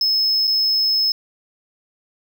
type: tone with dropouts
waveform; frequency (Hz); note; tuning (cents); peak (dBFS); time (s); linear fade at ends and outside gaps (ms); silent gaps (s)
triangle; 5190; E8; -28; -14; 0.01-1.12; 2; 0.472-0.476
effects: none